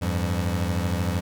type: beating tone pair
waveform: 25% pulse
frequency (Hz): 86.5 / 99.5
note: F2 / G2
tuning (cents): -16 / +26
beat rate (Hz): 13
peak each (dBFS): -21 / -24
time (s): 0.01-1.21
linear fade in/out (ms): 20
effects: none